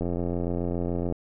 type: click train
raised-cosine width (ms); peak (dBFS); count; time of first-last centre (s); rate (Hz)
2; -16; 98; 0.01-1.124; 87.1
effects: none